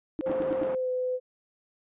sine tone bursts, 310 Hz, D#4, 6 cents flat, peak -26 dBFS, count 5, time 0.19-0.634 s, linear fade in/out 0 ms, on 20 ms, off 86 ms
sine tone with pitch glide, 524 to 505.9 Hz, C5 to B4, +2 to +42 cents, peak -26 dBFS, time 0.21-1.2 s, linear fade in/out 50 ms, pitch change -60 cents, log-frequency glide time 0.66-0.9 s
pink band-pass noise, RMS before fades -38 dBFS, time 0.26-0.75 s, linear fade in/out 2 ms, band 250 to 1000 Hz, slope 12 dB/octave
effects resampled to 8000 Hz

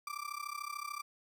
35% pulse tone with amplitude modulation, 1174.7 Hz, D6, in tune, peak -34 dBFS, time 0.07-1.02 s, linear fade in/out 2 ms, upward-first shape sine, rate 33.5 Hz, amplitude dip 90%, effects none

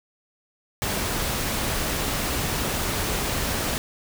pink noise, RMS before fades -26 dBFS, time 0.82-3.78 s, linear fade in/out 0 ms, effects none

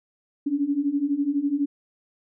sine beating tone pair, 277.2 / 289.2 Hz, C#4 / D4, 0 / -27 cents, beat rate 12 Hz, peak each -26 / -23 dBFS, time 0.46-1.66 s, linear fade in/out 10 ms, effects none

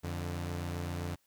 sawtooth tone pair together, 87.4 / 146.99 Hz, F2 / D3, +2 / +2 cents, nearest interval major sixth, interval 900 cents, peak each -32 / -37 dBFS, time 0.03-1.16 s, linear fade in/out 20 ms, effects white hiss -73 dBFS RMS until 1.26 s

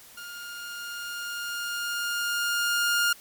sawtooth tone with level ramp, 1413 Hz, F6, 20 cents sharp, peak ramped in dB -35 to -17 dBFS, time 0.17-3.13 s, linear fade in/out 5 ms, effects white hiss -50 dBFS RMS until 3.2 s + MP3 96 kbps

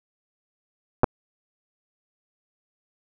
clicks, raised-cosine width 1 ms, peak -3 dBFS, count 2, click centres 1.034 / 1.042 s, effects none

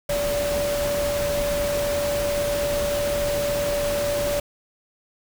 sine tone in noise, 578 Hz, D5, 28 cents flat, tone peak -22 dBFS, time 0.09-4.4 s, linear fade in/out 5 ms, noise pink, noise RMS -29 dBFS, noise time 0.09-4.4 s, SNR +4 dB, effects none

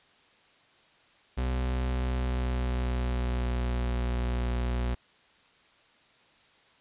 40% pulse tone with pitch glide, 63.2 to 60.87 Hz, B1 to B1, +41 to -24 cents, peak -26 dBFS, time 1.37-4.95 s, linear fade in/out 10 ms, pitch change -65 cents, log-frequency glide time 1.94-3.88 s, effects white hiss -61 dBFS RMS until 6.8 s + resampled to 8000 Hz

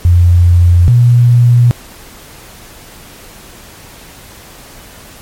sine tone pair in turn, 87.31 / 120.89 Hz, F2 / B2, 0 / -37 cents, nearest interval tritone, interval 563 cents, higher second, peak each -3 dBFS, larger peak neither, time 0.05-0.88 / 0.88-1.71 s, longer neither, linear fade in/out 0 ms, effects pink hiss -35 dBFS RMS until 5.21 s + MP3 64 kbps

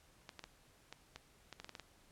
clicks, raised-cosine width 0.2 ms, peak -30 dBFS, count 11, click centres 0.292 / 0.393 / 0.44 / 0.926 / 1.16 / 1.527 / 1.6 / 1.645 / 1.693 / 1.752 / 1.797 s, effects pink hiss -67 dBFS RMS until 2.11 s + low-pass 12000 Hz 12 dB/octave

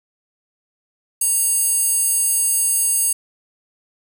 square tone with high-pass filter, 932.3 Hz, A#5, in tune, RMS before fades -18 dBFS, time 1.21-3.13 s, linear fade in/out 5 ms, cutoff 9200 Hz, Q 6.4, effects 8-bit

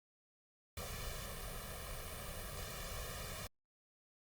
pink noise with comb filter, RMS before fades -45 dBFS, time 0.77-3.47 s, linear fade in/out 2 ms, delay 1.7 ms, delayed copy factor +1, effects Opus 48 kbps

